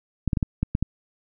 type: clicks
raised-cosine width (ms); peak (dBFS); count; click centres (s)
5; -9; 7; 0.277 / 0.332 / 0.372 / 0.428 / 0.63 / 0.751 / 0.826
effects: none